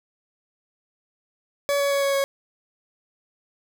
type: tone with pitch steps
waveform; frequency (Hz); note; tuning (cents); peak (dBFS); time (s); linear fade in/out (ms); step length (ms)
40% pulse; 567 / 563.1 / 559.2 / 555.3 / 551.5; C#5 / C#5 / C#5 / C#5 / C#5; +39 / +27 / +15 / +3 / -9; -19; 1.69-2.24; 0; 110
effects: none